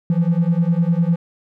triangle beating tone pair, 164.81 / 174.71 Hz, E3 / F3, 0 / +1 cents, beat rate 9.9 Hz, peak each -14 dBFS, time 0.1-1.16 s, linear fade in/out 2 ms, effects tanh soft clip ceiling -9 dBFS

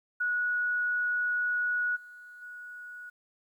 sine tone with level steps, 1462 Hz, F#6, 21 cents flat, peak -26 / -46 / -41 dBFS, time 0.2-3.1 s, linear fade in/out 10 ms, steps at 1.95 / 2.41 s, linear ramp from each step 20 ms, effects 11-bit

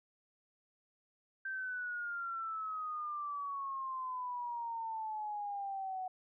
sine exponential sweep, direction down, 1568 to 740 Hz, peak -37 dBFS, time 1.45-6.08 s, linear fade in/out 5 ms, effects none

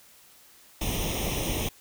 pink noise with comb filter, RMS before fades -29 dBFS, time 0.81-1.69 s, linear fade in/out 5 ms, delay 0.33 ms, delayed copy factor +0.85, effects white hiss -55 dBFS RMS until 1.8 s

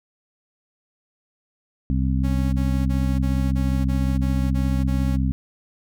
harmonic tone, 65.41 Hz, C2, in tune, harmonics 1 / 2 / 3 / 4, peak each -21 / -24 / -26 / -27 dBFS, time 1.9-5.32 s, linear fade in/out 0 ms
sawtooth tone bursts, 275.7 Hz, C#4, 9 cents flat, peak -29 dBFS, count 9, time 2.23-5.17 s, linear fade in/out 20 ms, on 300 ms, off 30 ms
effects none

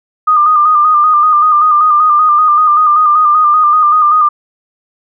sine tone with vibrato, 1218 Hz, D#6, 37 cents flat, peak -5 dBFS, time 0.27-4.29 s, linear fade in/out 10 ms, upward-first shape square, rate 5.2 Hz, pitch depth 37 cents each way, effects none

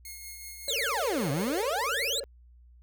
5% pulse tone with tremolo, 2157 Hz, C#7, 48 cents flat, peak -29 dBFS, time 0.05-1.62 s, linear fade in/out 2 ms, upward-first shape triangle, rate 5.3 Hz, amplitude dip 40%
triangle tone with vibrato, 507 Hz, B4, 45 cents sharp, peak -33 dBFS, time 0.68-2.24 s, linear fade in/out 0 ms, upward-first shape square, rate 19 Hz, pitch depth 180 cents each way
30% pulse exponential two-way sweep, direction down then up, 4273 to 130 to 4273 Hz, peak -25 dBFS, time 0.68-2.2 s, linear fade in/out 5 ms, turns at 1.31 s
effects added 60 Hz sine -52 dBFS peak until 2.82 s

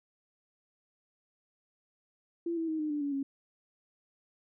sine tone with pitch steps, 338.6 / 327.1 / 315.9 / 305.2 / 294.8 / 284.7 / 275 Hz, E4 / E4 / D#4 / D#4 / D4 / C#4 / C#4, +46 / -13 / +26 / -33 / +7 / +46 / -14 cents, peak -30 dBFS, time 2.46-3.23 s, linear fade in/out 5 ms, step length 110 ms, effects none

